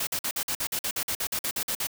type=noise bursts; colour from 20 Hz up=white; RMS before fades=-29 dBFS; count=16; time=0-1.871 s; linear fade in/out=5 ms; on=71 ms; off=49 ms; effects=none